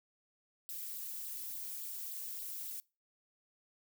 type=noise with flanger; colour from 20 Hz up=violet; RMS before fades=-43 dBFS; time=0.69-2.8 s; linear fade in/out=0 ms; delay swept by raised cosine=0.23 to 2.73 ms; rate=3.5 Hz; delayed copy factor=+0.65; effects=noise-tail reverb RT60 0.3 s tail -24 dB re dry